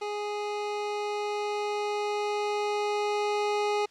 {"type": "tone with level ramp", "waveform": "25% pulse", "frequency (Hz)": 415.3, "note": "G#4", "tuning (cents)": 0, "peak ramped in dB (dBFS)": [-27, -21], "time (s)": [0.01, 3.86], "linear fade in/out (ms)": 10, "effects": ["white hiss -59 dBFS RMS until 3.9 s", "low-pass 5000 Hz 12 dB/octave"]}